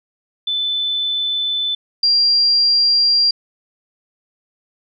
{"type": "tone pair in turn", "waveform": "sine", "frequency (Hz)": [3513, 4760], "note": ["A7", "D8"], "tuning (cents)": [-3, 22], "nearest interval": "perfect fourth", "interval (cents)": 525, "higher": "second", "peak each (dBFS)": [-17, -11], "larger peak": "second", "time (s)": [[0.47, 1.75], [2.03, 3.31]], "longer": "neither", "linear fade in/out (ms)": 5, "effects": []}